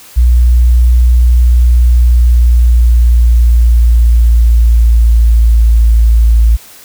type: tone with pitch glide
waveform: sine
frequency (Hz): 60.4 to 56.36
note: B1 to A1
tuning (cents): -38 to +42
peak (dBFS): -3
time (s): 0.16-6.57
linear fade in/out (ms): 20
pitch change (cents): -120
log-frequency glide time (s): 1.58-5.81
effects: white hiss -36 dBFS RMS until 6.84 s